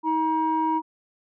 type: tone pair together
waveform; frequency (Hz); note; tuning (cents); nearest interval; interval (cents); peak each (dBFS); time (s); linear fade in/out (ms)
sine; 317.7 / 952; D#4 / A#5; +36 / +36; octave + perfect fifth; 1900; -24 / -21; 0.03-0.82; 50
effects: tanh soft clip ceiling -15 dBFS